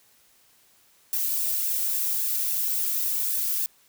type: noise with flanger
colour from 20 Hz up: violet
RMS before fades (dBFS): -26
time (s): 1.13-3.66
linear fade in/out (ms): 0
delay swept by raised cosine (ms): 1.1 to 2.2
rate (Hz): 3.6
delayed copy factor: +0.55
effects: white hiss -60 dBFS RMS until 3.88 s